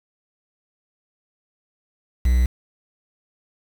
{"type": "tone with quantisation", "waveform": "triangle", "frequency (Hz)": 61.74, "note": "B1", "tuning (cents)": 0, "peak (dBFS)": -12, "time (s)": [2.25, 2.46], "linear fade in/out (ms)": 5, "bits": 6, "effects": []}